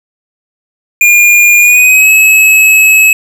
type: tone with pitch glide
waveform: square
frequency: 2418 to 2577 Hz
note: D7 to E7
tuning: +50 to -40 cents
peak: -3 dBFS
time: 1.01-3.13 s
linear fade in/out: 2 ms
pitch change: +110 cents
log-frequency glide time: 1.59-2.1 s
effects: none